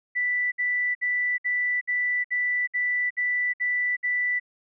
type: tone bursts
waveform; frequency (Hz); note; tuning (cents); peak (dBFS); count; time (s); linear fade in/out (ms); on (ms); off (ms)
sine; 1975.5; B6; 0; -22; 10; 0.15-4.399; 20; 370; 61
effects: none